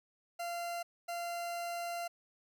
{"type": "tone bursts at uneven times", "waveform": "40% pulse", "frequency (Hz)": 690, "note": "F5", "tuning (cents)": -21, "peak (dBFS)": -36, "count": 2, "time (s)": [[0.39, 0.83], [1.08, 2.08]], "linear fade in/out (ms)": 10, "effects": ["12-bit"]}